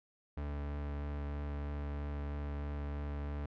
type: tone with vibrato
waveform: 40% pulse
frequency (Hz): 72.4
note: D2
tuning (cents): -24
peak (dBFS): -36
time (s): 0.37-3.46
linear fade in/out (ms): 5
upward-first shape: triangle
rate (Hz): 3.1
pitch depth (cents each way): 9
effects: low-pass 2000 Hz 12 dB/octave